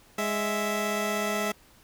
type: tone pair together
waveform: 15% pulse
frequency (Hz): 207.7 / 659.4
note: G#3 / E5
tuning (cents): 0 / 0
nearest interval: octave + minor sixth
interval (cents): 2000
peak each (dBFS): -23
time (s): 0.18-1.52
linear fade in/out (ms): 5
effects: pink hiss -57 dBFS RMS until 1.83 s